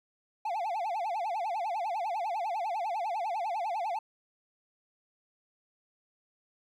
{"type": "tone with vibrato", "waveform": "triangle", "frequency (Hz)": 776, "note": "G5", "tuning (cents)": -18, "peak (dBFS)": -28, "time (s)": [0.45, 3.99], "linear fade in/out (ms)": 5, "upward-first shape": "sine", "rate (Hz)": 10, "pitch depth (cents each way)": 240, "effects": []}